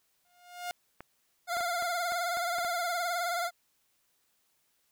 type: tone with exponential growth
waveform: sawtooth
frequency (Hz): 710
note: F5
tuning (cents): +28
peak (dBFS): -28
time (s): 0.25-0.71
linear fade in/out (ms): 0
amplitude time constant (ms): 100
type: clicks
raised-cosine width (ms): 0.5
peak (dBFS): -28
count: 8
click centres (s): 1.006 / 1.569 / 1.607 / 1.824 / 2.121 / 2.371 / 2.585 / 2.648
type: tone with vibrato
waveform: 25% pulse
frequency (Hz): 698.5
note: F5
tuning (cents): 0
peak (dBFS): -26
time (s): 1.47-3.51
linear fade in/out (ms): 50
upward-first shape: triangle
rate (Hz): 19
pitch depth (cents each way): 70
effects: white hiss -73 dBFS RMS until 4.91 s